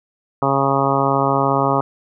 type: harmonic tone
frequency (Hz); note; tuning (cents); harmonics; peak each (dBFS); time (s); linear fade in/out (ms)
137.4; C#3; -15; 1 / 2 / 3 / 4 / 5 / 6 / 7 / 8 / 9; -23 / -23 / -23 / -23 / -23 / -23 / -23 / -23 / -23; 0.42-1.81; 2
effects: none